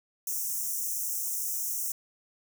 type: high-pass noise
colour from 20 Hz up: white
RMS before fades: -32 dBFS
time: 0.27-1.92 s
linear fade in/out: 2 ms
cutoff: 5600 Hz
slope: 96 dB/octave
effects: none